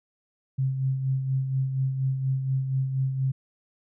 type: tone with tremolo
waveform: sine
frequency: 133 Hz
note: C3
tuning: 29 cents sharp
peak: -21 dBFS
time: 0.58-3.32 s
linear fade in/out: 10 ms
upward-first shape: sine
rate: 4.2 Hz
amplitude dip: 50%
effects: none